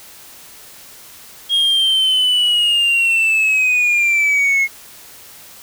sine linear sweep, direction down, 3272 to 2158 Hz, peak -9 dBFS, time 1.49-4.68 s, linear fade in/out 50 ms, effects tanh soft clip ceiling -11 dBFS + white hiss -40 dBFS RMS until 5.62 s

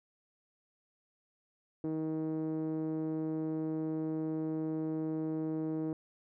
5% pulse tone with low-pass filter, 157.8 Hz, D#3, 25 cents sharp, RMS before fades -35 dBFS, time 1.84-5.93 s, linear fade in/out 2 ms, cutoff 350 Hz, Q 2.9, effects none

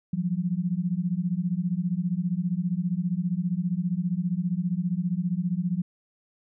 sine beating tone pair, 169.9 / 184.9 Hz, F3 / F#3, -47 / -1 cents, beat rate 15 Hz, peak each -27 dBFS, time 0.13-5.82 s, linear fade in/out 5 ms, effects none

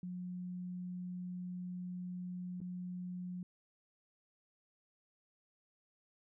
sine tone with dropouts, 180 Hz, F#3, 47 cents flat, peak -40 dBFS, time 0.03-3.43 s, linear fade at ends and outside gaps 2 ms, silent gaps 2.604-2.614 s, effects none

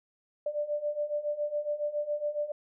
sine beating tone pair, 587 / 594.2 Hz, D5 / D5, -1 / +20 cents, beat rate 7.2 Hz, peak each -34 / -31 dBFS, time 0.46-2.52 s, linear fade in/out 5 ms, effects none

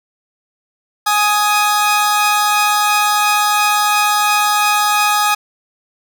sawtooth tone pair together, 834.3 / 1250 Hz, G#5 / D#6, +8 / +8 cents, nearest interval perfect fifth, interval 700 cents, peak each -11 dBFS, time 1.06-5.35 s, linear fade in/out 10 ms, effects none

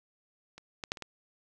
clicks, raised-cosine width 0.2 ms, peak -30 / -19 / -13 / -28 / -22 dBFS, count 5, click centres 0.58 / 0.838 / 0.919 / 0.972 / 1.023 s, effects none

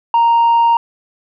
sine tone, 931 Hz, A#5, 2 cents flat, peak -6 dBFS, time 0.14-0.77 s, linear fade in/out 2 ms, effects tanh soft clip ceiling -7 dBFS

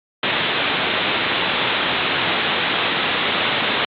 white low-pass noise, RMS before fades -20 dBFS, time 0.23-3.85 s, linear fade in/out 2 ms, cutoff 3800 Hz, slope 96 dB/octave, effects high-pass 150 Hz 12 dB/octave + AAC 64 kbps

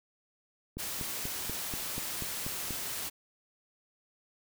click train, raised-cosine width 3 ms, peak -25 dBFS, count 9, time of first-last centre 0.77-2.707 s, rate 4.13 Hz
white noise, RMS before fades -37 dBFS, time 0.78-3.1 s, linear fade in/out 20 ms
effects none

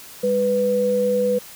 sine tone pair together, 201.2 / 495.2 Hz, G3 / B4, +45 / +5 cents, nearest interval octave + major third, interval 1560 cents, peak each -25 / -17 dBFS, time 0.23-1.39 s, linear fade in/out 10 ms, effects white hiss -41 dBFS RMS until 1.55 s

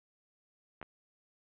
clicks, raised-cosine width 0.5 ms, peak -29 dBFS, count 2, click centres 0.815 / 0.828 s, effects resampled to 8000 Hz

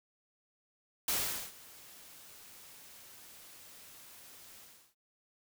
white noise with ADSR envelope, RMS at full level -31 dBFS, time 1.08-4.95 s, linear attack 4 ms, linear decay 430 ms, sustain -23 dB, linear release 360 ms, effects none

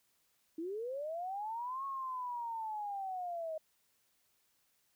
sine linear two-way sweep, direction up then down, 311.1 to 1102 to 622 Hz, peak -37 dBFS, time 0.58-3.58 s, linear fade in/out 5 ms, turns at 1.85 s, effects white hiss -75 dBFS RMS until 4.95 s

